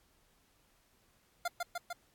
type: tone with echo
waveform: 25% pulse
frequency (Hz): 698.5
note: F5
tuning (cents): 0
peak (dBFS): -28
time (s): 1.45-1.48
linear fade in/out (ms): 5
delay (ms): 150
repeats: 3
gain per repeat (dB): -2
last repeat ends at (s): 1.93
effects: pink hiss -70 dBFS RMS until 2.14 s + AAC 64 kbps